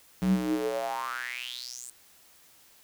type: tone with high-pass filter sweep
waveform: square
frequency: 61.74 Hz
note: B1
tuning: in tune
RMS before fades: -31 dBFS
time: 0.22-1.9 s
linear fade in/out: 0 ms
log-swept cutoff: 150 to 8500 Hz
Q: 7.1
effects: white hiss -58 dBFS RMS until 2.83 s